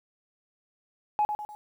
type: tone with echo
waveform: sine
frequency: 841 Hz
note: G#5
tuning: 22 cents sharp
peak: -20 dBFS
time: 1.19-1.25 s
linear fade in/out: 0 ms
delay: 100 ms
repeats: 3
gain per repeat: -7 dB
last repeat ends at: 1.55 s
effects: tanh soft clip ceiling -17 dBFS + 10-bit